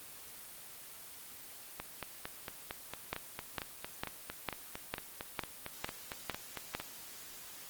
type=two click trains; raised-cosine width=0.3 ms; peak=-17 / -22 dBFS; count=9 / 23; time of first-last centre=3.13-6.75 / 1.8-6.8 s; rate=2.21 / 4.4 Hz; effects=white hiss -50 dBFS RMS until 7.69 s + Opus 24 kbps